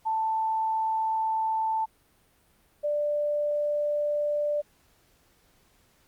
sine tone pair in turn, 884 / 590 Hz, A5 / D5, +8 / +8 cents, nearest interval perfect fifth, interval 700 cents, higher first, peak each -24 dBFS, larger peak neither, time 0.05-1.86 / 2.83-4.62 s, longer first, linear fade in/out 20 ms, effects pink hiss -64 dBFS RMS until 6.07 s + Opus 48 kbps

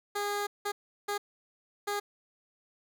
15% pulse tone bursts at uneven times, 409.2 Hz, G#4, 26 cents flat, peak -24 dBFS, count 4, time 0.15-0.47 / 0.65-0.72 / 1.08-1.18 / 1.87-2 s, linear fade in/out 10 ms, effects none

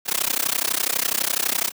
white noise with amplitude modulation, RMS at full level -19 dBFS, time 0.05-1.72 s, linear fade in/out 50 ms, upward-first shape sine, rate 32 Hz, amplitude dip 100%, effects high-pass 200 Hz 12 dB/octave

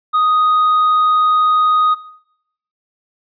triangle tone, 1246 Hz, D#6, 2 cents sharp, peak -9 dBFS, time 0.13-1.95 s, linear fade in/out 20 ms, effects noise-tail reverb RT60 0.8 s tail -20 dB re dry + resampled to 11025 Hz

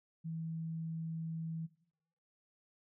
sine tone, 162.6 Hz, E3, 23 cents flat, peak -38 dBFS, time 0.24-1.67 s, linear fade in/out 20 ms, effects noise-tail reverb RT60 0.7 s tail -18 dB re dry

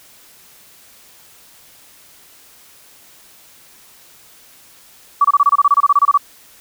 sine tone bursts, 1146 Hz, D6, 43 cents flat, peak -7 dBFS, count 16, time 5.21-6.176 s, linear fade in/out 5 ms, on 36 ms, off 26 ms, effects white hiss -46 dBFS RMS until 6.6 s

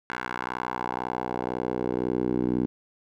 10% pulse tone with band-pass filter sweep, 62 Hz, B1, 7 cents sharp, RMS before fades -29 dBFS, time 0.1-2.66 s, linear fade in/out 0 ms, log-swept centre 1500 to 280 Hz, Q 1.9, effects none

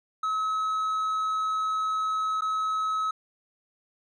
triangle tone with dropouts, 1285 Hz, E6, 45 cents flat, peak -23 dBFS, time 0.23-3.11 s, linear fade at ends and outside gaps 5 ms, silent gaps 2.409-2.419 s, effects resampled to 22050 Hz

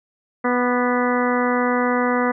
harmonic tone with a mistuned harmonic, 246.9 Hz, B3, in tune, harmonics 1 / 2 / 3 / 4 / 5 / 6 / 7 / 8, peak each -21 / -22 / -27 / -26 / -26 / -29 / -31 / -29 dBFS, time 0.44-2.32 s, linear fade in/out 10 ms, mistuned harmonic 5, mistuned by -24 cents, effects none

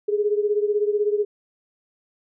sine beating tone pair, 412.1 / 428.1 Hz, G#4 / A4, -13 / -47 cents, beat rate 16 Hz, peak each -20 / -24 dBFS, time 0.08-1.25 s, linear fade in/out 10 ms, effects none

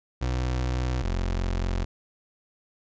30% pulse tone pair in turn, 62.6 / 44.26 Hz, B1 / F1, +24 / +24 cents, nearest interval tritone, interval 600 cents, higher first, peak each -22 dBFS, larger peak neither, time 0.21-1.03 / 1.03-1.85 s, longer neither, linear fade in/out 10 ms, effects resampled to 16000 Hz

